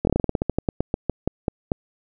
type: slowing click train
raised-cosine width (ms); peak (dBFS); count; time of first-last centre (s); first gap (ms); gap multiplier
2; -7; 19; 0.05-1.718; 22; 1.15
effects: none